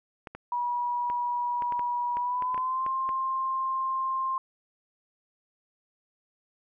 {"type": "clicks", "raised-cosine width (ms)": 0.5, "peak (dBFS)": -24, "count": 12, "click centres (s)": [0.272, 0.35, 1.1, 1.622, 1.723, 1.794, 2.17, 2.423, 2.545, 2.578, 2.864, 3.091]}
{"type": "tone with pitch glide", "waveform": "sine", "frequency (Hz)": [968, 1055.6], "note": ["B5", "C6"], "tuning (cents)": [-35, 15], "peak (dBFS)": -26, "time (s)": [0.52, 4.38], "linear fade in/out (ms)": 2, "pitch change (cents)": 150, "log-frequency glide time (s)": [2.16, 2.87]}
{"effects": []}